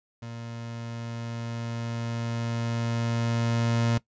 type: tone with level ramp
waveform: 30% pulse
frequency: 116.54 Hz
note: A#2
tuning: in tune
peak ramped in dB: -34 to -19 dBFS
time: 0.22-3.98 s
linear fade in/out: 5 ms
effects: noise-tail reverb RT60 0.1 s tail -19 dB re dry + resampled to 16000 Hz